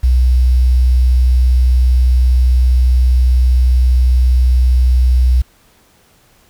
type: tone with quantisation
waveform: sine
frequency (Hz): 62.5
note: B1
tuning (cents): +21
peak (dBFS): -7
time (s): 0.03-5.42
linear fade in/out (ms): 10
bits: 6
effects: pink hiss -51 dBFS RMS until 6.49 s